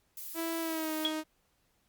violet noise, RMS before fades -42 dBFS, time 0.17-1.05 s, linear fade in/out 2 ms
sawtooth tone with pitch glide, 329.6 to 312 Hz, E4 to D#4, 0 to +5 cents, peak -29 dBFS, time 0.34-1.24 s, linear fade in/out 50 ms, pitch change -95 cents, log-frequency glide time 0.6-0.93 s
sine tone with exponential decay, 3322 Hz, G#7, in tune, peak -24 dBFS, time 1.05-1.17 s, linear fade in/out 0 ms, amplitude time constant 25 ms
effects pink hiss -73 dBFS RMS until 1.88 s + Opus 48 kbps

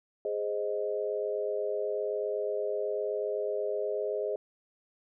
sine chord, Ab major, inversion none, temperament equal, 415.3 / 523.3 / 622.3 Hz, Ab4 / C5 / Eb5, 0 / 0 / 0 cents, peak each -32 / -35 / -34 dBFS, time 0.25-4.36 s, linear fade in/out 2 ms, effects none

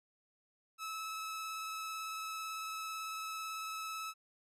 sawtooth tone with vibrato, 1300 Hz, E6, 24 cents flat, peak -36 dBFS, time 0.78-4.14 s, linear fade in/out 50 ms, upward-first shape triangle, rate 18 Hz, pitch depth 15 cents each way, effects resampled to 32000 Hz

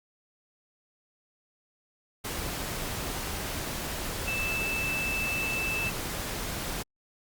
sine tone in noise, 2637 Hz, E7, in tune, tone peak -29 dBFS, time 4.27-5.9 s, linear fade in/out 10 ms, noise pink, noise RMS -34 dBFS, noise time 2.24-6.83 s, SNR +2 dB, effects Opus 48 kbps

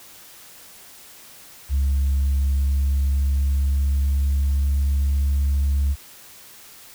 sine tone with pitch glide, 68.8 to 69.92 Hz, C#2 to C#2, -12 to +16 cents, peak -15 dBFS, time 1.69-5.96 s, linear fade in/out 50 ms, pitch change +28 cents, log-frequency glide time 2.43-5.3 s, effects tanh soft clip ceiling -15 dBFS + white hiss -45 dBFS RMS until 6.94 s

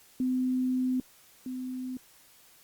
sine tone pair in turn, 255.3 / 255.3 Hz, C4 / C4, -42 / -42 cents, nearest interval unison, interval 0 cents, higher neither, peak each -25 / -33 dBFS, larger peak first, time 0.2-1 / 1.46-1.97 s, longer first, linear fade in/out 2 ms, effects white hiss -58 dBFS RMS until 2.63 s + Opus 48 kbps

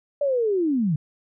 sine linear sweep, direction down, 587 to 140 Hz, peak -19 dBFS, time 0.21-0.96 s, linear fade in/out 5 ms, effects none

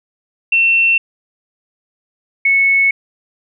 sine tone pair in turn, 2700 / 2204 Hz, E7 / C#7, +41 / -11 cents, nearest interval major third, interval 352 cents, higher first, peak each -9 dBFS, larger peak neither, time 0.52-0.98 / 2.45-2.91 s, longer neither, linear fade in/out 5 ms, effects none

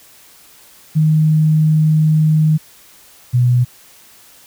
sine tone pair in turn, 155.56 / 123.47 Hz, D#3 / B2, 0 / 0 cents, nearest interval major third, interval 400 cents, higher first, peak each -9 dBFS, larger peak neither, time 0.95-2.58 / 3.33-3.65 s, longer first, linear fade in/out 20 ms, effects white hiss -45 dBFS RMS until 4.46 s

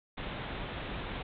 pink low-pass noise, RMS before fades -39 dBFS, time 0.17-1.23 s, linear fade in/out 10 ms, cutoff 3800 Hz, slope 96 dB/octave, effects none

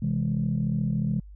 sine chord, C augmented, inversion none, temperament equal, 130.81 / 164.81 / 207.7 Hz, C3 / E3 / G#3, 0 / 0 / 0 cents, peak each -27 dBFS, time 0.02-1.2 s, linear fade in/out 5 ms, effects tanh soft clip ceiling -16 dBFS + added 50 Hz sine -42 dBFS peak until 1.35 s

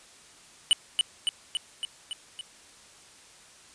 square tone with echo, 2973 Hz, F#7, 8 cents sharp, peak -17 dBFS, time 0.71-0.73 s, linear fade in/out 0 ms, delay 280 ms, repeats 6, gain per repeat -3 dB, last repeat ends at 2.41 s, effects white hiss -53 dBFS RMS until 3.74 s + resampled to 22050 Hz

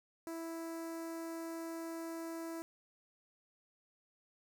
sawtooth tone with notch filter, 329.6 Hz, E4, in tune, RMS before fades -43 dBFS, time 0.27-2.62 s, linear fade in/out 0 ms, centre 3200 Hz, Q 0.68, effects none

